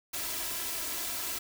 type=noise with comb filter; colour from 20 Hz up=white; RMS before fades=-35 dBFS; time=0.13-1.39 s; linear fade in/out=10 ms; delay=3 ms; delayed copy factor=+0.75; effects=none